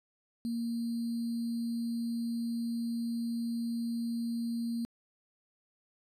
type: tone with sample-and-hold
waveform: sine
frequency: 233.1 Hz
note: A#3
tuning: in tune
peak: -31 dBFS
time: 0.45-4.85 s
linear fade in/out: 0 ms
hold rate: 4410 Hz
effects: resampled to 32000 Hz